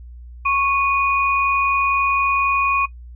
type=tone pair together; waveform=sine; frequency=1100 / 2469 Hz; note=C#6 / D#7; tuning=-14 / -14 cents; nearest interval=octave + major second; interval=1400 cents; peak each=-18 dBFS; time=0.45-2.86 s; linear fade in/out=10 ms; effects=noise-tail reverb RT60 0.1 s tail -19 dB re dry + added 60 Hz sine -35 dBFS peak until 3.15 s